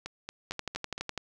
two click trains, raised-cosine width 0.2 ms, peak -20 / -16 dBFS, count 5 / 9, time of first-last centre 0.06-0.98 / 0.51-1.177 s, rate 4.35 / 12 Hz, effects none

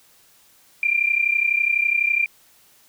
sine tone pair together, 2367 / 2399 Hz, D7 / D7, +13 / +36 cents, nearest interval unison, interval 23 cents, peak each -20 dBFS, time 0.83-2.26 s, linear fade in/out 2 ms, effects white hiss -55 dBFS RMS until 2.88 s

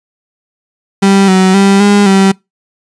35% pulse tone with pitch steps, 196.1 / 187.8 / 196.9 / 203.5 / 193.7 Hz, G3 / F#3 / G3 / G#3 / G3, +1 / +26 / +8 / -35 / -20 cents, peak -3 dBFS, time 1.02-2.32 s, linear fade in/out 10 ms, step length 260 ms, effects noise-tail reverb RT60 0.2 s tail -25 dB re dry + resampled to 22050 Hz

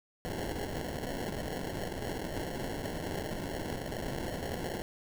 white noise with sample-and-hold, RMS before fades -37 dBFS, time 0.25-4.82 s, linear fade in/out 0 ms, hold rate 1225 Hz, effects none

